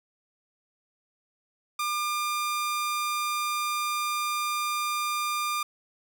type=tone; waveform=sawtooth; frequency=1200 Hz; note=D6; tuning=37 cents sharp; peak=-23 dBFS; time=1.79-5.63 s; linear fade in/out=5 ms; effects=none